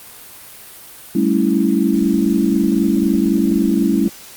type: chord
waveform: sine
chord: A dominant seventh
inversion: third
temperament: equal with one note detuned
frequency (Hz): 196 / 220 / 279.4 / 329.6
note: G3 / A3 / C#4 / E4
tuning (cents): 0 / 0 / +14 / 0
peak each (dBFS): -18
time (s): 1.15-4.08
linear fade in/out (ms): 5
effects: white hiss -38 dBFS RMS until 4.36 s + Opus 32 kbps